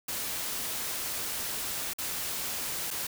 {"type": "noise with dropouts", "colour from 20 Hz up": "white", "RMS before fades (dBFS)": -34, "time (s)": [0.08, 3.07], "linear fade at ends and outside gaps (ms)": 5, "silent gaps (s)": [[1.935, 1.984], [2.906, 2.91]], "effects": []}